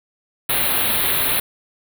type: band-stop noise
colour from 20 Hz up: white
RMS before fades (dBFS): -19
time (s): 0.49-1.4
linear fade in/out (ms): 5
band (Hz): 4200 to 9600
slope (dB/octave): 96
effects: none